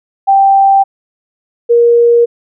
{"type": "tone pair in turn", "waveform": "sine", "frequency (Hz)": [784, 472], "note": ["G5", "A#4"], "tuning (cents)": [0, 22], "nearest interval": "major sixth", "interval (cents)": 878, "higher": "first", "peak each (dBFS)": -4, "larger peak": "neither", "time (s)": [[0.27, 0.84], [1.69, 2.26]], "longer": "neither", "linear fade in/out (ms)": 20, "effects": []}